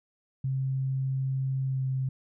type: tone with pitch glide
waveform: sine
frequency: 133.2 to 131.75 Hz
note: C3 to C3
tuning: +31 to +12 cents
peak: -26 dBFS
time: 0.44-2.09 s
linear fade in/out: 5 ms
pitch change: -19 cents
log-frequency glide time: 1.66-1.83 s
effects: none